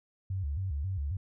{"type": "tone with vibrato", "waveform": "sine", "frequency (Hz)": 82.41, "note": "E2", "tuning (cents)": 0, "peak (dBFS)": -30, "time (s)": [0.3, 1.17], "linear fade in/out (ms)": 5, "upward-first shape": "square", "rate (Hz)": 3.7, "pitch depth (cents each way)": 250, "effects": []}